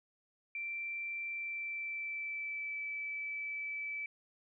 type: tone with pitch glide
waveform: sine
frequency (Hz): 2349 to 2309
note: D7 to D7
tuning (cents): 0 to -30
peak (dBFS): -37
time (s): 0.55-4.06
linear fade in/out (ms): 2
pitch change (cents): -30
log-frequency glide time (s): 1.28-2.82
effects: none